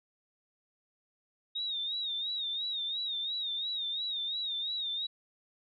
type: tone with vibrato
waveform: sine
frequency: 3729 Hz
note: A#7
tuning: in tune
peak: -32 dBFS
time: 1.55-5.07 s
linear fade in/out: 10 ms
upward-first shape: sine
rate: 2.9 Hz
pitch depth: 90 cents each way
effects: none